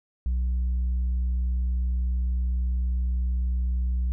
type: tone with tanh clipping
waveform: sine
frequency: 61.74 Hz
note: B1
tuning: in tune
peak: -23 dBFS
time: 0.26-4.12 s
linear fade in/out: 0 ms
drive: 2 dB
effects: none